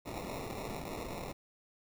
blue noise with sample-and-hold, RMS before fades -41 dBFS, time 0.05-1.33 s, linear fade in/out 20 ms, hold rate 1575 Hz, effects none

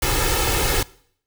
pink noise with comb filter, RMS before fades -20 dBFS, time 0.02-0.83 s, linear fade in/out 5 ms, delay 2.3 ms, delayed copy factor +0.75, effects noise-tail reverb RT60 0.6 s tail -21 dB re dry

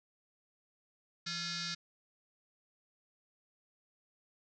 sine tone with frequency modulation, 168.5 Hz, E3, 38 cents sharp, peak -36 dBFS, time 1.26-1.75 s, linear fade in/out 10 ms, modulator 771 Hz, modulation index 7.1, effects none

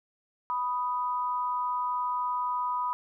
sine tone pair together, 987.8 / 1244.5 Hz, B5 / D#6, 0 / 0 cents, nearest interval major third, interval 400 cents, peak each -28 / -33 dBFS, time 0.5-2.93 s, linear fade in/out 0 ms, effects none

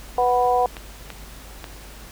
harmonic tone, 246.9 Hz, B3, in tune, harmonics 2 / 3 / 4, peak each -21 / -18 / -24 dBFS, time 0.18-0.66 s, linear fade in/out 2 ms
clicks, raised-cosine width 0.3 ms, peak -17 dBFS, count 3, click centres 0.768 / 1.103 / 1.642 s
effects added 50 Hz sine -41 dBFS peak until 2.11 s + pink hiss -43 dBFS RMS until 2.11 s

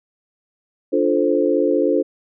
sine chord, D minor seventh, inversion none, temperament equal, 293.7 / 349.2 / 440 / 523.3 Hz, D4 / F4 / A4 / C5, 0 / 0 / 0 / 0 cents, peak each -20 dBFS, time 0.92-2.03 s, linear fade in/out 20 ms, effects none

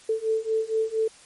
sine beating tone pair, 440 / 444.3 Hz, A4 / A4, 0 / +17 cents, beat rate 4.3 Hz, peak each -26 / -25 dBFS, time 0.09-1.08 s, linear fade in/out 5 ms, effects white hiss -51 dBFS RMS until 1.25 s + MP3 48 kbps

